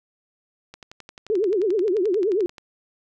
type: click train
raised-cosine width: 0.2 ms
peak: -23 dBFS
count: 22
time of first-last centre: 0.74-2.582 s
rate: 11.4 Hz
type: tone with vibrato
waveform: sine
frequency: 394.8 Hz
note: G4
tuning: 12 cents sharp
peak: -18 dBFS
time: 1.3-2.46 s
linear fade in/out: 0 ms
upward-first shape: triangle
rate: 9.4 Hz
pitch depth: 270 cents each way
effects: none